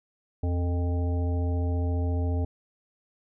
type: harmonic tone with a mistuned harmonic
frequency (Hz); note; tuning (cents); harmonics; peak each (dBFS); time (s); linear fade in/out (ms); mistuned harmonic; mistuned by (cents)
87.9; F2; +12; 1 / 3 / 5 / 7 / 9; -24 / -34 / -38 / -41 / -43; 0.43-2.45; 5; 1; -98
effects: none